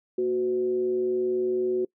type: tone with frequency modulation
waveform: sine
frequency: 370 Hz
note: F#4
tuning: in tune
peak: -22 dBFS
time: 0.18-1.85 s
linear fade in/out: 5 ms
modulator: 138 Hz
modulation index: 0.36
effects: noise-tail reverb RT60 0.1 s tail -24 dB re dry